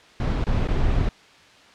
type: noise with dropouts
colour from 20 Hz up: brown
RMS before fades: -21 dBFS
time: 0.2-1.09 s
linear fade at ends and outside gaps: 2 ms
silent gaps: 0.441-0.467 / 0.675-0.685 s
effects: white hiss -50 dBFS RMS until 1.74 s + low-pass 4000 Hz 12 dB/octave